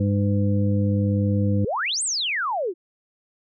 harmonic tone, 100.9 Hz, G#2, 49 cents flat, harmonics 1 / 2 / 3 / 5, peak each -20 / -23 / -29 / -30 dBFS, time 0-1.65 s, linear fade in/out 5 ms
sine exponential two-way sweep, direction up then down, 325.4 to 8950 to 325.4 Hz, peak -22 dBFS, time 1.63-2.74 s, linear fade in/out 50 ms, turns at 2.03 s
effects none

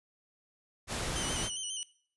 pink noise, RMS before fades -35 dBFS, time 0.87-1.5 s, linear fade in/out 50 ms
15% pulse tone with vibrato, 3025 Hz, F#7, 38 cents sharp, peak -28 dBFS, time 1.16-1.83 s, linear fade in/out 0 ms, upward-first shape square, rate 7.4 Hz, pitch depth 45 cents each way
effects noise-tail reverb RT60 0.5 s tail -19 dB re dry + resampled to 24000 Hz

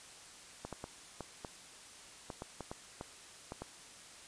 clicks, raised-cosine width 1 ms, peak -27 dBFS, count 12, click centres 0.65 / 0.727 / 0.841 / 1.207 / 1.448 / 2.302 / 2.421 / 2.607 / 2.715 / 3.011 / 3.521 / 3.62 s, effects white hiss -54 dBFS RMS until 4.27 s + resampled to 22050 Hz

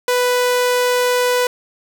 sawtooth tone, 494.9 Hz, B4, 4 cents sharp, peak -10 dBFS, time 0.08-1.47 s, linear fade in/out 2 ms, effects none

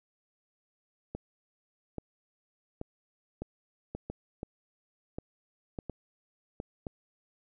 clicks, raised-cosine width 2 ms, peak -23 dBFS, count 12, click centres 1.15 / 1.983 / 2.814 / 3.42 / 3.95 / 4.1 / 4.431 / 5.185 / 5.788 / 5.897 / 6.601 / 6.868 s, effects none

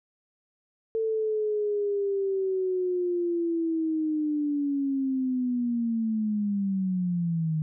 sine linear sweep, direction down, 447.9 to 154.2 Hz, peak -24 dBFS, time 0.95-7.62 s, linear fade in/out 0 ms, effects none

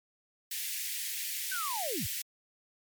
white high-pass noise, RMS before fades -36 dBFS, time 0.51-2.22 s, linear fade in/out 5 ms, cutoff 1800 Hz, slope 48 dB/octave
sine linear sweep, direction down, 1575 to 55 Hz, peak -34 dBFS, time 1.51-2.07 s, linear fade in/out 10 ms
effects MP3 96 kbps

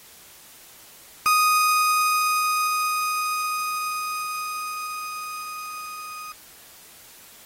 35% pulse tone with level ramp, 1244 Hz, D#6, 1 cent flat, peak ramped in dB -14 to -33 dBFS, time 1.26-6.32 s, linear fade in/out 0 ms, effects white hiss -48 dBFS RMS until 7.45 s + AAC 48 kbps

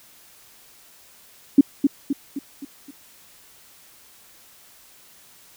sine tone with echo, 279.5 Hz, C#4, 14 cents sharp, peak -6 dBFS, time 1.58-1.61 s, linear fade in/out 5 ms, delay 260 ms, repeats 5, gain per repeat -6 dB, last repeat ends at 2.91 s, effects white hiss -51 dBFS RMS until 5.56 s

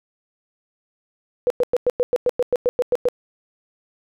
sine tone bursts, 492.8 Hz, B4, 4 cents flat, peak -14 dBFS, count 13, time 1.47-3.086 s, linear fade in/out 0 ms, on 32 ms, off 100 ms, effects none

